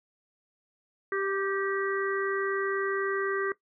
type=harmonic tone with a mistuned harmonic; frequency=392 Hz; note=G4; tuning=in tune; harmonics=1 / 3 / 4 / 5; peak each=-29 / -34 / -35 / -36 dBFS; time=1.12-3.52 s; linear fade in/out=2 ms; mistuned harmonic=5; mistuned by=-31 cents; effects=noise-tail reverb RT60 0.1 s tail -17 dB re dry